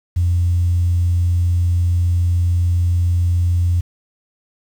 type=tone; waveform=sine; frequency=87.31 Hz; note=F2; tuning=in tune; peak=-12 dBFS; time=0.16-3.81 s; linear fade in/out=10 ms; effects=tanh soft clip ceiling -8 dBFS + 7-bit